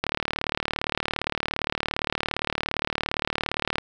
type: click train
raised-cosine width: 0.3 ms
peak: -8 dBFS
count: 141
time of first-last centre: 0.04-3.783 s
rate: 37.4 Hz
effects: none